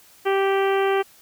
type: harmonic tone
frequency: 390.6 Hz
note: G4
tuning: 6 cents flat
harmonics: 1 / 2 / 3 / 4 / 5 / 6 / 7 / 8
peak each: -19 / -25 / -29 / -31 / -33 / -35 / -36 / -37 dBFS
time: 0.25-1.03 s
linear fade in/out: 20 ms
effects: white hiss -52 dBFS RMS until 1.21 s